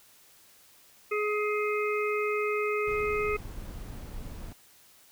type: harmonic tone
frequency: 420 Hz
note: G#4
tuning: 19 cents sharp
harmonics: 1 / 3 / 5 / 6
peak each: -28 / -33 / -35 / -36 dBFS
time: 1.11-3.37 s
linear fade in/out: 10 ms
type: noise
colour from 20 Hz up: brown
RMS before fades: -40 dBFS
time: 2.87-4.53 s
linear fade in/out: 5 ms
effects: white hiss -58 dBFS RMS until 5.11 s